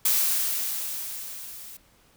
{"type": "noise with level ramp", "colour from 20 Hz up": "blue", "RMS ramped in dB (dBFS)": [-21, -43], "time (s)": [0.05, 1.77], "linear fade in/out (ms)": 5, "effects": ["pink hiss -60 dBFS RMS until 2.16 s"]}